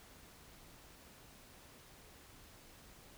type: silence
effects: pink hiss -59 dBFS RMS until 3.17 s